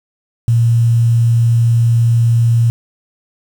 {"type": "tone with quantisation", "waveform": "sine", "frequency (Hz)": 116.54, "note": "A#2", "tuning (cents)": 0, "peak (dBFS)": -8, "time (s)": [0.48, 2.7], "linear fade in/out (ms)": 0, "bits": 6, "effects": []}